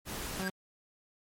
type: noise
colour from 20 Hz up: pink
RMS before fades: -39 dBFS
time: 0.05-0.46 s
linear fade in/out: 50 ms
type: tone with exponential growth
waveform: square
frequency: 1610 Hz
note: G6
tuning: 46 cents sharp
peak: -31 dBFS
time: 0.35-0.48 s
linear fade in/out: 1 ms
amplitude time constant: 28 ms
type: tone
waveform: sawtooth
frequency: 189.1 Hz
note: F#3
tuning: 38 cents sharp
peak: -30 dBFS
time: 0.39-0.5 s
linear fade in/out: 5 ms
effects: MP3 64 kbps